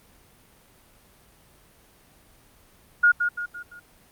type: tone with echo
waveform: sine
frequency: 1431 Hz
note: F6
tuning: 42 cents sharp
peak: -13 dBFS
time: 3.03-3.12 s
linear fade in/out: 10 ms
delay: 170 ms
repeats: 4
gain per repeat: -7 dB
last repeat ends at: 3.8 s
effects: pink hiss -56 dBFS RMS until 4.11 s + Opus 32 kbps